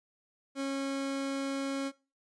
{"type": "tone", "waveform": "30% pulse", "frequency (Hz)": 273.5, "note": "C#4", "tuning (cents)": -23, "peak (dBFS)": -29, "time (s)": [0.55, 1.92], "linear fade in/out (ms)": 50, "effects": ["noise-tail reverb RT60 0.3 s tail -20 dB re dry", "resampled to 22050 Hz"]}